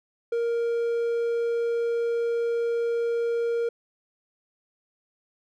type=tone; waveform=triangle; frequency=467.5 Hz; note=A#4; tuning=5 cents sharp; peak=-21 dBFS; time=0.32-3.69 s; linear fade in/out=5 ms; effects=none